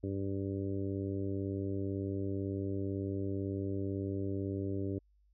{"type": "harmonic tone", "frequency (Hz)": 98, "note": "G2", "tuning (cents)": 0, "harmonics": [1, 2, 3, 4, 5, 6], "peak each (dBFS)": [-37, -43, -38, -40, -47, -50], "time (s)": [0.03, 4.99], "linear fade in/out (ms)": 10, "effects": ["added 50 Hz sine -65 dBFS peak until 5.33 s"]}